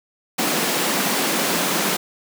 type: high-pass noise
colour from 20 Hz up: pink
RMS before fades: -21 dBFS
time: 0.38-1.97 s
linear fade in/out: 10 ms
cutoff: 170 Hz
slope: 48 dB/octave
effects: none